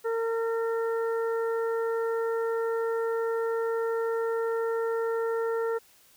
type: harmonic tone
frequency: 456.4 Hz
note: A#4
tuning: 37 cents flat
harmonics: 1 / 2 / 3 / 4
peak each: -26 / -38 / -37 / -43 dBFS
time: 0.04-5.79 s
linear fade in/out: 20 ms
effects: white hiss -59 dBFS RMS until 6.16 s